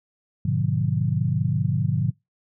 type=chord; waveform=sine; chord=G# diminished seventh; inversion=none; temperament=just; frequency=103.83 / 124.59 / 149.51 / 179.41 Hz; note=G#2 / B2 / D3 / F3; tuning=0 / +16 / +31 / +47 cents; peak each=-26 / -25 / -24 / -27 dBFS; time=0.45-2.11 s; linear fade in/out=5 ms; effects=noise-tail reverb RT60 0.2 s tail -24 dB re dry